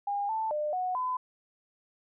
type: tone with pitch steps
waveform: sine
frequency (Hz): 810 / 883 / 601 / 735 / 1011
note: G#5 / A5 / D5 / F#5 / B5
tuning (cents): -43 / +6 / +40 / -12 / +40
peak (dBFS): -28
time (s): 0.07-1.17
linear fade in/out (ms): 5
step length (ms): 220
effects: none